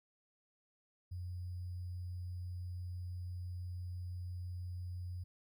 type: tone with sample-and-hold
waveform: sine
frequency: 89.4 Hz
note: F2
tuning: 41 cents sharp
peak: -40 dBFS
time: 1.11-5.24 s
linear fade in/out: 10 ms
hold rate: 4900 Hz
effects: none